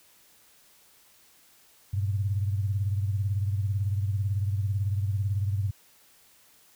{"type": "beating tone pair", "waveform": "sine", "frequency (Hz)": [98, 116], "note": ["G2", "A#2"], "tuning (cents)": [0, -8], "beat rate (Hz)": 18, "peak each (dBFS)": [-25, -33], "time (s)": [1.93, 5.71], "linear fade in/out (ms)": 10, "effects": ["white hiss -59 dBFS RMS until 6.75 s"]}